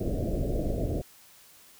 pink low-pass noise, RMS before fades -29 dBFS, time 0-1.02 s, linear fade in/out 10 ms, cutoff 680 Hz, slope 96 dB/octave, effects white hiss -55 dBFS RMS until 1.79 s

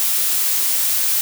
blue noise, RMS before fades -18 dBFS, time 0-1.21 s, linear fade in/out 0 ms, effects none

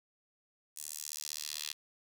10% pulse tone with high-pass filter sweep, 75.4 Hz, D2, 46 cents sharp, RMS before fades -42 dBFS, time 0.76-1.73 s, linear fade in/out 10 ms, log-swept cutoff 8100 to 3700 Hz, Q 1.6, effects 10-bit

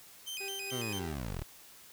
sawtooth tone with vibrato, 2788 Hz, F7, 4 cents flat, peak -35 dBFS, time 0.26-1 s, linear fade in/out 20 ms, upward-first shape square, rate 4.5 Hz, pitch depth 190 cents each way
35% pulse tone with tremolo, 392.4 Hz, G4, 2 cents sharp, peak -40 dBFS, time 0.4-1.15 s, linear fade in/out 10 ms, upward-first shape sine, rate 3.6 Hz, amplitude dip 45%
15% pulse linear sweep, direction down, 131.7 to 32 Hz, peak -30 dBFS, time 0.71-1.44 s, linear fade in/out 20 ms
effects white hiss -55 dBFS RMS until 1.92 s

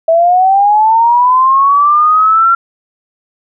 sine linear sweep, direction up, 647 to 1372 Hz, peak -5 dBFS, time 0.08-2.55 s, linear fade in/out 5 ms, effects none

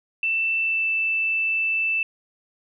sine tone with pitch glide, 2665 to 2648 Hz, E7 to E7, +18 to +7 cents, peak -20 dBFS, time 0.23-2.03 s, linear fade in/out 2 ms, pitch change -11 cents, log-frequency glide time 0.6-0.88 s, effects none

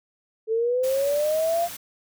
sine linear sweep, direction up, 435.6 to 698.5 Hz, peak -20 dBFS, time 0.47-1.69 s, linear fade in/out 50 ms
white noise, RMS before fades -37 dBFS, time 0.83-1.77 s, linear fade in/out 10 ms
effects none

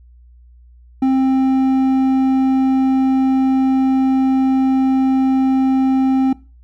sine tone with hard clipping, 264.2 Hz, C4, 17 cents sharp, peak -13 dBFS, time 1.02-6.33 s, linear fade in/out 5 ms, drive 6 dB, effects noise-tail reverb RT60 0.3 s tail -20 dB re dry + added 60 Hz sine -42 dBFS peak until 6.63 s

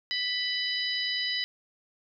harmonic tone with a mistuned harmonic, 987.8 Hz, B5, in tune, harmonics 2 / 3 / 4 / 5, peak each -33 / -33 / -33 / -33 dBFS, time 0.11-1.44 s, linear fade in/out 0 ms, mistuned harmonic 3, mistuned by +22 cents, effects none

